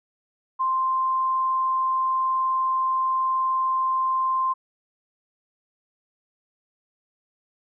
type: tone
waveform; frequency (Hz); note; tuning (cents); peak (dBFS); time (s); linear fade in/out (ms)
sine; 1046.5; C6; 0; -20; 0.59-4.54; 20
effects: none